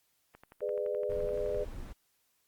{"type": "click train", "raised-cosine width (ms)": 0.5, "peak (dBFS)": -36, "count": 15, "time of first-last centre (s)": [0.35, 1.547], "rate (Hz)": 11.7}
{"type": "chord", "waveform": "sine", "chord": "G# diminished", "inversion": "none", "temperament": "just", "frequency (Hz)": [415.3, 498.4, 598], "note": ["G#4", "B4", "D5"], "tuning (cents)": [0, 16, 31], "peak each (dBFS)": -35, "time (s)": [0.61, 1.65], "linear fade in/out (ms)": 20}
{"type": "noise", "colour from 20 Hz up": "brown", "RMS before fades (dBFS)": -42, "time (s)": [1.09, 1.93], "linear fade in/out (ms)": 10}
{"effects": ["white hiss -74 dBFS RMS until 2.47 s", "Opus 48 kbps"]}